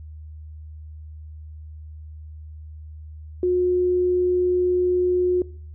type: tone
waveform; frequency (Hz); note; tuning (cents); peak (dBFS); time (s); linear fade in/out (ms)
sine; 360.8; F#4; -44; -17; 3.43-5.42; 2
effects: noise-tail reverb RT60 0.5 s tail -22 dB re dry + added 77 Hz sine -36 dBFS peak until 5.74 s